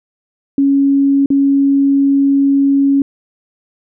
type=tone with dropouts; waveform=sine; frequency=277.2 Hz; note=C#4; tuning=in tune; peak=-8 dBFS; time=0.58-3.02 s; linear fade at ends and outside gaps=2 ms; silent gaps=1.26-1.303 s; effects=none